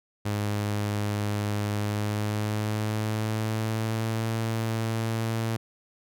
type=tone with pitch glide; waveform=sawtooth; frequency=103.83 to 112.58 Hz; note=G#2 to A2; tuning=0 to +40 cents; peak=-22 dBFS; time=0.25-5.57 s; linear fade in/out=10 ms; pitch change=+140 cents; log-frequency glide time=1.75-4.31 s; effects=none